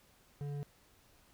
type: tone with hard clipping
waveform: triangle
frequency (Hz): 143.8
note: D3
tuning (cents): -36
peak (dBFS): -39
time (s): 0.41-0.63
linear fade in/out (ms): 0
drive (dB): 12
effects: pink hiss -66 dBFS RMS until 1.33 s